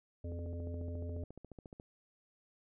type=harmonic tone; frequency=85.7 Hz; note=F2; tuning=32 cents flat; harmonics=1 / 3 / 5 / 7; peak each=-39 / -48 / -51 / -51 dBFS; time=0.24-1.24 s; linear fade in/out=5 ms
type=click train; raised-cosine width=2 ms; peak=-36 dBFS; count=22; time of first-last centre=0.32-1.799 s; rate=14.2 Hz
effects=none